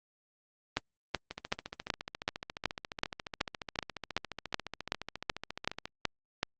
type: two click trains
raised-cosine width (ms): 0.2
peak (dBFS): -20 / -10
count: 66 / 16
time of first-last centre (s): 1.31-5.855 / 0.77-6.43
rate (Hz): 14.3 / 2.65
effects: low-pass 5000 Hz 12 dB/octave + Opus 32 kbps